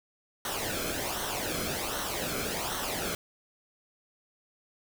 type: noise with flanger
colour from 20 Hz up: pink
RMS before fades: -33 dBFS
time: 0.45-3.15 s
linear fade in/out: 2 ms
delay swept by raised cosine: 0.41 to 1.09 ms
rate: 1.3 Hz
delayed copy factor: -0.65
effects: none